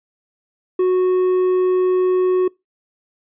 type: tone with hard clipping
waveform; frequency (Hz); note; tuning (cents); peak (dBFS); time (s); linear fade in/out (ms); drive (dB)
sine; 367.9; F#4; -10; -14; 0.79-2.48; 5; 3
effects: noise-tail reverb RT60 0.2 s tail -24 dB re dry + resampled to 8000 Hz

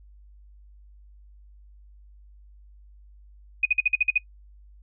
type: tone bursts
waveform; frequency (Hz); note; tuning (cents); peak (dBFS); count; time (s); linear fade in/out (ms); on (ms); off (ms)
sine; 2489; D#7; 0; -16; 8; 3.63-4.179; 5; 24; 51
effects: noise-tail reverb RT60 0.1 s tail -21 dB re dry + added 50 Hz sine -48 dBFS peak until 4.82 s

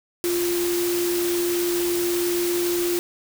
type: tone in noise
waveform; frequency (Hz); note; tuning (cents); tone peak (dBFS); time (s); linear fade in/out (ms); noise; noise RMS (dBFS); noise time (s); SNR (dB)
sine; 349.2; F4; 0; -21; 0.24-2.99; 0; white; -29; 0.24-2.99; +5
effects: none

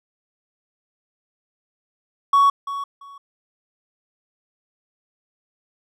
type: tone with echo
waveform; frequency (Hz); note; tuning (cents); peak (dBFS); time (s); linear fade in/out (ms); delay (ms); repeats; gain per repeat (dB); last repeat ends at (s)
triangle; 1118; C#6; +14; -9; 2.33-2.5; 5; 340; 2; -14; 3.18
effects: tanh soft clip ceiling -6 dBFS

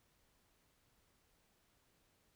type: silence
effects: pink hiss -75 dBFS RMS until 2.35 s

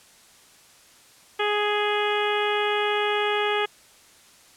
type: harmonic tone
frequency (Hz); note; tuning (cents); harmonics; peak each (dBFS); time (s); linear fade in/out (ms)
416.4; G#4; +5; 1 / 2 / 3 / 4 / 5 / 6 / 7 / 8; -25 / -28 / -30 / -31 / -32 / -33 / -33 / -34; 1.39-3.66; 10
effects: white hiss -53 dBFS RMS until 4.56 s + low-pass 10000 Hz 12 dB/octave

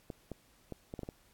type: clicks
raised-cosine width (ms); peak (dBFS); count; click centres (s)
2; -27; 7; 0.102 / 0.317 / 0.723 / 0.939 / 0.992 / 1.033 / 1.089
effects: pink hiss -66 dBFS RMS until 1.33 s + AAC 64 kbps

